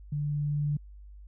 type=tone with level ramp; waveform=sine; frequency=146.83 Hz; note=D3; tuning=in tune; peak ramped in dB=-28 to -25 dBFS; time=0.12-0.77 s; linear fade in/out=5 ms; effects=added 50 Hz sine -45 dBFS peak until 1.27 s